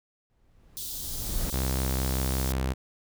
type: noise with exponential growth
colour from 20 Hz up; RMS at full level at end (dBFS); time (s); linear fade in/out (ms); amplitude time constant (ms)
brown; -27; 0.3-1.5; 0; 260
type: high-pass noise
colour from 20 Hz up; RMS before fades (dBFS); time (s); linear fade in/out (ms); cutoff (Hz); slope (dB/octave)
white; -36; 0.77-2.52; 0; 3300; 48
type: tone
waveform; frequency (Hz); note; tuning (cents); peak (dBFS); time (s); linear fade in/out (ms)
sawtooth; 65.41; C2; 0; -22; 1.52-2.74; 20
effects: none